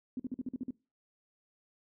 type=tone bursts; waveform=sine; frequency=254.4 Hz; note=C4; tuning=48 cents flat; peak=-33 dBFS; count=8; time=0.17-0.707 s; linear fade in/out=2 ms; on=26 ms; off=47 ms; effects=noise-tail reverb RT60 0.3 s tail -22 dB re dry